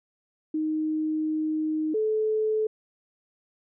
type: tone pair in turn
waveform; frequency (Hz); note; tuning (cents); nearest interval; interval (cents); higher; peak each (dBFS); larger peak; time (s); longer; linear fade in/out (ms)
sine; 311.1 / 433.4; D#4 / A4; 0 / -26; tritone; 574; second; -24 / -22; second; 0.54-1.94 / 1.94-2.67; first; 5
effects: none